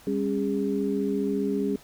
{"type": "tone cluster", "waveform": "sine", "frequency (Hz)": [199.2, 274.1, 408.6], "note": ["G3", "C#4", "G#4"], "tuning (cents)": [28, -19, -28], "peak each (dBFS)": -28, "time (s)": [0.07, 1.76], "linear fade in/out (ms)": 2, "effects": ["pink hiss -52 dBFS RMS until 1.83 s"]}